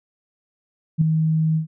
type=tone with ADSR envelope; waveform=sine; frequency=158.6 Hz; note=D#3; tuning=33 cents sharp; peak=-10 dBFS; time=0.98-1.67 s; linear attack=33 ms; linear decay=4 ms; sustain=-6 dB; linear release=110 ms; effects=none